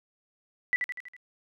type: tone with echo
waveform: sine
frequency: 1975.5 Hz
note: B6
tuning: in tune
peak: -21 dBFS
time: 0.73-0.76 s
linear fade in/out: 0 ms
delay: 81 ms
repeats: 5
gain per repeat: -5 dB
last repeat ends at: 1.165 s
effects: none